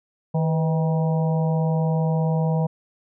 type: harmonic tone with a mistuned harmonic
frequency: 159.2 Hz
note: D#3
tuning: 40 cents sharp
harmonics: 1 / 3 / 4 / 5 / 6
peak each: -19 / -29 / -31 / -33 / -35 dBFS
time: 0.34-2.67 s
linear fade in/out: 10 ms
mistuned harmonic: 3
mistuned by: +60 cents
effects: none